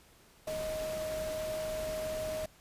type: tone in noise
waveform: sine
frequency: 626 Hz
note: D#5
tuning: 10 cents sharp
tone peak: -34 dBFS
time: 0.47-2.46 s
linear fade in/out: 5 ms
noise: pink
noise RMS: -43 dBFS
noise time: 0.47-2.46 s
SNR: +6 dB
effects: pink hiss -61 dBFS RMS until 2.6 s + resampled to 32000 Hz